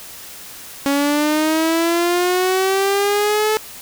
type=linear sweep; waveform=sawtooth; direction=up; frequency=277.2 to 434.7 Hz; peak=-11 dBFS; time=0.86-3.57 s; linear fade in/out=0 ms; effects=white hiss -36 dBFS RMS until 3.81 s

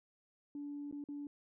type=tone with dropouts; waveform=sine; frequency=288.6 Hz; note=D4; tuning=30 cents flat; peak=-40 dBFS; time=0.55-1.27 s; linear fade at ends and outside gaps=2 ms; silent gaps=0.913-0.925 / 1.04-1.087 s; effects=tanh soft clip ceiling -36 dBFS

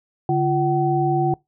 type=tone cluster; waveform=sine; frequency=144 / 346 / 758 Hz; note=D3 / F4 / F#5; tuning=-34 / -16 / +42 cents; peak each=-21 dBFS; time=0.29-1.34 s; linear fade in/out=2 ms; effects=noise-tail reverb RT60 0.2 s tail -25 dB re dry

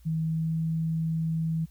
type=tone with pitch glide; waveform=sine; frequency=160 to 161.58 Hz; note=D#3 to E3; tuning=+49 to -34 cents; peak=-25 dBFS; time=0.05-1.66 s; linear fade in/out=20 ms; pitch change=+17 cents; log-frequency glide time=0.21-0.57 s; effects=added 60 Hz sine -51 dBFS peak until 1.7 s + white hiss -65 dBFS RMS until 1.7 s

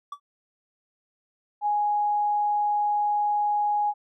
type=tone with exponential decay; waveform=triangle; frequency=1150 Hz; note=D6; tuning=37 cents flat; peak=-27 dBFS; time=0.12-0.2 s; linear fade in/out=5 ms; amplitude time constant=16 ms
type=tone; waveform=sine; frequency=830.6 Hz; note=G#5; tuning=in tune; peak=-21 dBFS; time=1.61-3.94 s; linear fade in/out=50 ms
effects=none

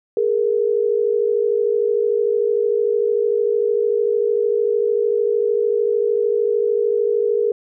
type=tone pair together; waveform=sine; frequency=415.3 / 468.6 Hz; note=G#4 / A#4; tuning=0 / +9 cents; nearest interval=major second; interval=209 cents; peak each=-18 dBFS; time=0.17-7.52 s; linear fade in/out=2 ms; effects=none

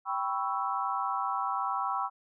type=chord; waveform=sine; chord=C# half-diminished seventh; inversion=second; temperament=equal; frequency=784 / 987.8 / 1108.7 / 1318.5 Hz; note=G5 / B5 / C#6 / E6; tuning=0 / 0 / 0 / 0 cents; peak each=-34 dBFS; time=0.05-2.1 s; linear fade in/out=50 ms; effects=none

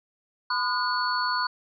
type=tone cluster; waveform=sine; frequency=1009 / 1221 / 1450 / 4427 Hz; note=B5 / D#6 / F#6 / C#8; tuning=+37 / -33 / -35 / -3 cents; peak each=-27 / -32 / -29 / -30 dBFS; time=0.5-1.47 s; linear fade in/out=5 ms; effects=none

